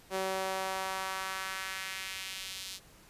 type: tone with high-pass filter sweep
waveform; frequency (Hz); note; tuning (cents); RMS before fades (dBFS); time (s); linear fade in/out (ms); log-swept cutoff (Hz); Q
sawtooth; 190; F#3; +46; -37; 0.1-2.8; 50; 450 to 4100; 1.4
effects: pink hiss -58 dBFS RMS until 3.09 s + resampled to 32000 Hz